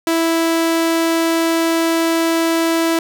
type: tone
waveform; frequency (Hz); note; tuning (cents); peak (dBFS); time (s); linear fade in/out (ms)
sawtooth; 329.6; E4; 0; -10; 0.07-2.99; 2
effects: none